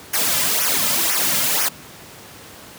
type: noise with flanger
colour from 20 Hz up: white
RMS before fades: -19 dBFS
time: 0.13-1.69 s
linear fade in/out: 10 ms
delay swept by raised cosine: 0.24 to 2.74 ms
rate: 2 Hz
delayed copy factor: -0.8
effects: pink hiss -40 dBFS RMS until 2.78 s + high-pass 100 Hz 12 dB/octave